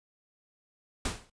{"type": "noise with exponential decay", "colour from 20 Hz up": "pink", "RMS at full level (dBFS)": -27, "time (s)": [1.05, 1.3], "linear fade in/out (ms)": 5, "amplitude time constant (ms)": 54, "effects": ["noise-tail reverb RT60 0.1 s tail -26 dB re dry", "resampled to 22050 Hz"]}